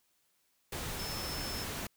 sine tone in noise, 5274 Hz, E8, in tune, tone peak -41 dBFS, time 0.99-1.64 s, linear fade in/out 5 ms, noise pink, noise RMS -39 dBFS, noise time 0.72-1.87 s, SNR -5 dB, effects white hiss -74 dBFS RMS until 1.96 s

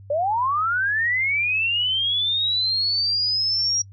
sine linear sweep, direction up, 554.4 to 5700 Hz, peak -19 dBFS, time 0.1-3.82 s, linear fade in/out 5 ms, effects noise-tail reverb RT60 0.1 s tail -26 dB re dry + added 98 Hz sine -41 dBFS peak until 3.92 s

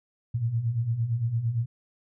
sine beating tone pair, 110 / 118.8 Hz, A2 / A#2, 0 / +33 cents, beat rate 8.8 Hz, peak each -31 / -25 dBFS, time 0.34-1.66 s, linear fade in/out 10 ms, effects none

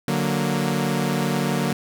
sawtooth chord, D augmented, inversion none, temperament equal, 146.83 / 185 / 233.1 Hz, D3 / F#3 / A#3, 0 / 0 / 0 cents, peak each -21 dBFS, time 0.08-1.73 s, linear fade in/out 2 ms, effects none

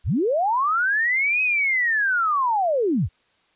sine linear two-way sweep, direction up then down, 32.7 to 2553 to 51 Hz, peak -18 dBFS, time 0.04-3.09 s, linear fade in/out 50 ms, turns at 1.42 s, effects white hiss -63 dBFS RMS until 3.55 s + resampled to 8000 Hz

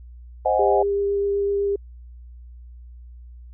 sine chord, Ab dominant seventh, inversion first, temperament equal, 523.3 / 622.3 / 740 / 830.6 Hz, C5 / Eb5 / Gb5 / Ab5, 0 / 0 / 0 / 0 cents, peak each -22 / -22 / -22 / -24 dBFS, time 0.45-0.83 s, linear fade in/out 10 ms
sine tone with vibrato, 401.4 Hz, G4, 41 cents sharp, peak -19 dBFS, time 0.59-1.76 s, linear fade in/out 5 ms, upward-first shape triangle, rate 7.9 Hz, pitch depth 9 cents each way
effects added 60 Hz sine -39 dBFS peak until 3.53 s

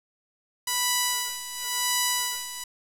5% pulse tone with tremolo, 986 Hz, B5, 3 cents flat, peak -10 dBFS, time 0.67-2.64 s, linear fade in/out 5 ms, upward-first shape sine, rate 0.94 Hz, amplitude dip 75%, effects resampled to 32000 Hz + 7-bit

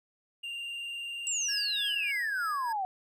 triangle tone with vibrato, 2794 Hz, F7, in tune, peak -34 dBFS, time 0.43-2.12 s, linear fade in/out 10 ms, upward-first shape square, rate 20 Hz, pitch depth 19 cents each way
sine exponential sweep, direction down, 7902 to 736 Hz, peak -29 dBFS, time 1.27-2.85 s, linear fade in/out 0 ms
square tone with tremolo, 1661.2 Hz, G#6, in tune, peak -37 dBFS, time 1.48-2.73 s, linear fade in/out 10 ms, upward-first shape sine, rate 3.3 Hz, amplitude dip 55%
effects none

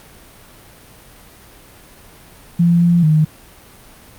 sine tone with pitch steps, 171.3 / 172.4 / 154.9 Hz, F3 / F3 / D#3, -33 / -22 / -7 cents, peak -9 dBFS, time 2.59-3.25 s, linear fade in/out 10 ms, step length 220 ms, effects pink hiss -43 dBFS RMS until 4.18 s + Opus 48 kbps

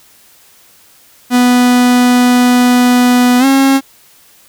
45% pulse tone with pitch glide, 246.9 to 270.8 Hz, B3 to C#4, 0 to -40 cents, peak -6 dBFS, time 1.3-3.81 s, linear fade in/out 50 ms, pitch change +160 cents, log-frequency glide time 3.39-3.45 s, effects white hiss -45 dBFS RMS until 4.48 s

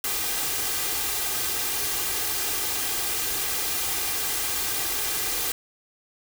white noise with comb filter, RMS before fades -27 dBFS, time 0.04-5.52 s, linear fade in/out 2 ms, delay 2.5 ms, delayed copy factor +0.6, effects none

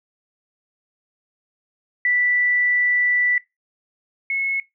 sine tone pair in turn, 1970 / 2186 Hz, B6 / C#7, -5 / -25 cents, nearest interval major second, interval 180 cents, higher second, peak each -16 / -20 dBFS, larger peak first, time 2.05-3.38 / 4.3-4.6 s, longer first, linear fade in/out 2 ms, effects noise-tail reverb RT60 0.2 s tail -20 dB re dry

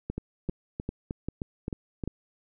two click trains, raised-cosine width 3 ms, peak -19 / -18 dBFS, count 7 / 6, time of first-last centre 0.18-2.038 / 0.1-2.076 s, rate 3.23 / 2.53 Hz, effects none

